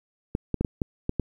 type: clicks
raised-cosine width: 3 ms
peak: -12 dBFS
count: 7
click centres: 0.351 / 0.543 / 0.61 / 0.648 / 0.818 / 1.094 / 1.197 s
effects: 9-bit